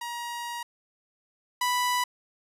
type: tone pair in turn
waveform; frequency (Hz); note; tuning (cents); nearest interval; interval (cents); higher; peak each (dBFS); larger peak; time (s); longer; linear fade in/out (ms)
sawtooth; 950 / 988.3; A#5 / B5; +33 / +1; minor second; 68; second; -29 / -20; second; 0.01-0.63 / 1.61-2.04; first; 5
effects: resampled to 32000 Hz